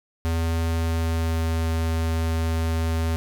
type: tone with pitch glide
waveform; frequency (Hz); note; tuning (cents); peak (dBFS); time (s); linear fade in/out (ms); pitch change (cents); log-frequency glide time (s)
square; 82.41 to 81.6; E2 to E2; 0 to -17; -22; 0.25-3.16; 0; -17; 0.66-1.65
effects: none